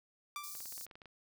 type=tone with exponential decay; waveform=sawtooth; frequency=1174.7 Hz; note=D6; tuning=in tune; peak=-34 dBFS; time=0.36-0.66 s; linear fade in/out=1 ms; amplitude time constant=65 ms
type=high-pass noise; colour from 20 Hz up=white; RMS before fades=-46 dBFS; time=0.43-0.86 s; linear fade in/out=10 ms; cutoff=4400 Hz; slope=48 dB/octave
type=clicks; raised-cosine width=0.3 ms; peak=-37 dBFS; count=11; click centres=0.552 / 0.605 / 0.657 / 0.724 / 0.779 / 0.811 / 0.866 / 0.912 / 0.955 / 1.018 / 1.057 s
effects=none